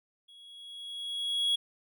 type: tone with level ramp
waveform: triangle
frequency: 3331 Hz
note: G#7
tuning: 4 cents sharp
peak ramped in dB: -51 to -22 dBFS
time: 0.28-1.56 s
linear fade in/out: 10 ms
effects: none